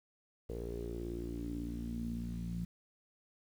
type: tone with low-pass filter sweep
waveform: sawtooth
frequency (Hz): 58.1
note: A#1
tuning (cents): -5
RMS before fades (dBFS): -40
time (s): 0.49-2.65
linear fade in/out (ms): 5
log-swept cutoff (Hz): 460 to 180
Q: 7.3
effects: 10-bit